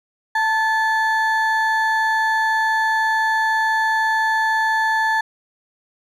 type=ring-modulated tone; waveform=triangle; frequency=1311 Hz; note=E6; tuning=10 cents flat; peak=-11 dBFS; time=0.35-5.21 s; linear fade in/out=5 ms; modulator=424 Hz; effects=none